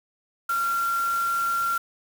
sine tone in noise, 1375 Hz, F6, 27 cents flat, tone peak -22 dBFS, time 0.49-1.78 s, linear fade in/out 5 ms, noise white, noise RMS -38 dBFS, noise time 0.49-1.78 s, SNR +13 dB, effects none

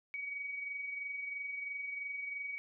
sine tone with amplitude modulation, 2260 Hz, C#7, 33 cents sharp, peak -36 dBFS, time 0.14-2.58 s, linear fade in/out 0 ms, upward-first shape sine, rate 23 Hz, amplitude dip 45%, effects none

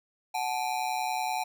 square ring-modulated tone, 803 Hz, G5, 41 cents sharp, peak -26 dBFS, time 0.34-1.44 s, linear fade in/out 10 ms, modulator 65.2 Hz, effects none

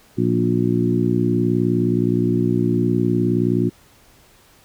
harmonic tone with a mistuned harmonic, 59.4 Hz, A#1, 33 cents sharp, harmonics 2 / 3 / 4 / 5 / 6, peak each -22 / -22 / -22 / -22 / -22 dBFS, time 0.17-3.7 s, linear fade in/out 20 ms, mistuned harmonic 2, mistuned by -31 cents, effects pink hiss -52 dBFS RMS until 4.64 s

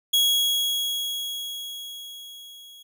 40% pulse tone with level ramp, 3322 Hz, G#7, in tune, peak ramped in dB -16 to -44 dBFS, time 0.13-2.83 s, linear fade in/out 10 ms, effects none

